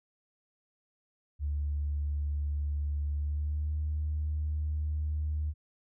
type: tone with pitch glide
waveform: sine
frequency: 73 to 75.88 Hz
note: D2 to D#2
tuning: -10 to -43 cents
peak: -28 dBFS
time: 1.39-5.54 s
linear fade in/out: 50 ms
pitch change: +67 cents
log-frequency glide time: 3.15-3.73 s
effects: tanh soft clip ceiling -24 dBFS